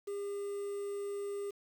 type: tone with quantisation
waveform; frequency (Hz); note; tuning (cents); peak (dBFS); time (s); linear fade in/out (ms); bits
triangle; 403.2; G4; +49; -34; 0.07-1.51; 10; 9
effects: none